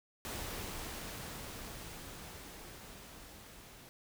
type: noise with level ramp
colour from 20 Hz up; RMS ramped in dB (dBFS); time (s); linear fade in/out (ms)
pink; -41 to -55; 0.25-3.89; 0
effects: none